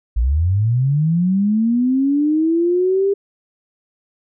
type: linear sweep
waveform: sine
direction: up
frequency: 52.6 to 402.2 Hz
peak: -13 dBFS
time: 0.16-3.14 s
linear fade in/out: 10 ms
effects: none